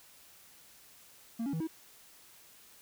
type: tone with pitch steps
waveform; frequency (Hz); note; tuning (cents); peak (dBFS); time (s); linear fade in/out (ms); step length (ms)
triangle; 229.4 / 279.3 / 161.5 / 321.5; A#3 / C#4 / E3 / E4; -28 / +13 / -35 / -43; -30; 1.39-1.674; 10; 71
effects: white hiss -58 dBFS RMS until 2.81 s